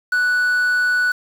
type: tone with quantisation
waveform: triangle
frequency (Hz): 1480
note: F#6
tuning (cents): 0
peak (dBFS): -13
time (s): 0.12-1.12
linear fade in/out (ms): 5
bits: 6
effects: none